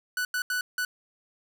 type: tone bursts at uneven times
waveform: 45% pulse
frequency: 1485 Hz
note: F#6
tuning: 6 cents sharp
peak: -26 dBFS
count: 4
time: 0.17-0.25 / 0.34-0.42 / 0.5-0.61 / 0.78-0.85 s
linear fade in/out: 2 ms
effects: none